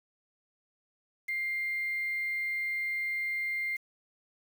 sine tone with quantisation, 2100 Hz, C7, 6 cents sharp, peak -30 dBFS, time 1.28-3.77 s, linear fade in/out 10 ms, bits 8, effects none

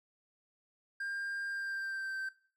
triangle tone with pitch glide, 1600 to 1556.2 Hz, G6 to G6, +35 to -13 cents, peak -34 dBFS, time 1-2.29 s, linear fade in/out 5 ms, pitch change -48 cents, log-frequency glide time 1.47-2.18 s, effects noise-tail reverb RT60 0.4 s tail -17 dB re dry

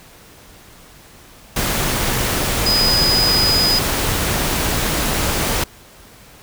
sine tone in noise, 4978 Hz, D#8, in tune, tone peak -14 dBFS, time 2.66-3.79 s, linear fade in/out 5 ms, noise pink, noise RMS -19 dBFS, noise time 1.56-5.64 s, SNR +2 dB, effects pink hiss -44 dBFS RMS until 6.42 s

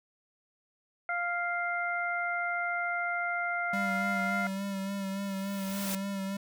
harmonic tone, 698.5 Hz, F5, in tune, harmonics 1 / 2 / 3, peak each -34 / -32 / -35 dBFS, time 1.09-4.47 s, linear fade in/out 2 ms
square tone with vibrato, 196 Hz, G3, in tune, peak -33 dBFS, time 3.73-6.37 s, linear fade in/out 5 ms, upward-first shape sine, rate 3.5 Hz, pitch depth 29 cents each way
white noise with exponential growth, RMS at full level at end -34 dBFS, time 4.93-5.95 s, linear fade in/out 2 ms, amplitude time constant 220 ms
effects none

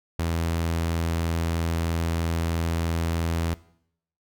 sawtooth tone, 83.1 Hz, E2, 15 cents sharp, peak -20 dBFS, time 0.19-3.54 s, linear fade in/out 0 ms, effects noise-tail reverb RT60 0.7 s tail -20 dB re dry

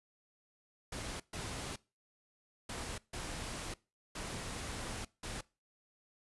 pink noise bursts at uneven times, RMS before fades -42 dBFS, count 6, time 0.92-1.2 / 1.33-1.76 / 2.69-2.98 / 3.13-3.74 / 4.15-5.05 / 5.23-5.41 s, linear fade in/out 5 ms, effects noise-tail reverb RT60 0.3 s tail -22 dB re dry + resampled to 24000 Hz

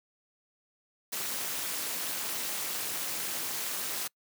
white noise with amplitude modulation, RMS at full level -31 dBFS, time 1.12-4.08 s, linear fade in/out 10 ms, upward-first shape sine, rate 226 Hz, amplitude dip 75%, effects noise-tail reverb RT60 0.1 s tail -26 dB re dry + high-pass 150 Hz 12 dB/octave

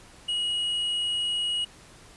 sine tone with tanh clipping, 2900 Hz, F#7, 35 cents flat, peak -26 dBFS, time 0.28-1.65 s, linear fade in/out 10 ms, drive 5 dB, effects pink hiss -51 dBFS RMS until 2.16 s + resampled to 24000 Hz

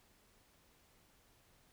silence, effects pink hiss -69 dBFS RMS until 1.72 s

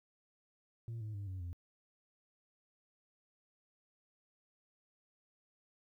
sine tone with pitch steps, 115.3 / 107.58 / 100.37 / 93.65 / 87.38 Hz, A#2 / A2 / G2 / F#2 / F2, -19 / -39 / +41 / +21 / +1 cents, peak -37 dBFS, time 0.88-1.53 s, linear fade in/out 0 ms, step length 130 ms, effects tanh soft clip ceiling -39 dBFS + 13-bit

